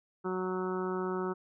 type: harmonic tone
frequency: 185 Hz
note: F#3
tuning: in tune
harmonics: 1 / 2 / 3 / 4 / 5 / 6 / 7 / 8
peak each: -37 / -33 / -47 / -46 / -42 / -45 / -41 / -48 dBFS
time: 0.24-1.34 s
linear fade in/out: 20 ms
effects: none